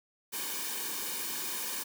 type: noise with comb filter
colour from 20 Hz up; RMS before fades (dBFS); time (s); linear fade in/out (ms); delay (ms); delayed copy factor
white; -36; 0.32-1.84; 20; 1.5; -0.7
effects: high-pass 200 Hz 12 dB/octave